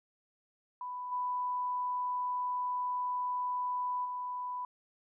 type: tone with level steps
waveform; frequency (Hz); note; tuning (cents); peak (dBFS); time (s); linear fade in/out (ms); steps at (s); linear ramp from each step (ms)
sine; 993; B5; +9; -37 / -31 / -35; 0.81-4.65; 2; 1.11 / 4.04; 20
effects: none